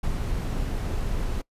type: noise with ADSR envelope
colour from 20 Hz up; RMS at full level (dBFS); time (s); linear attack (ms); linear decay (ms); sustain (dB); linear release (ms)
brown; -25; 0.03-1.42; 10; 43; -2; 13
effects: noise-tail reverb RT60 0.1 s tail -22 dB re dry + resampled to 32000 Hz